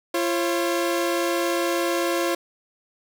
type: tone pair together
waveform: sawtooth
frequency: 342.1 / 542 Hz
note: F4 / C#5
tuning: -36 / -39 cents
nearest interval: minor sixth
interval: 797 cents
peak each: -19 / -22 dBFS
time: 0.14-2.35 s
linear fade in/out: 5 ms
effects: none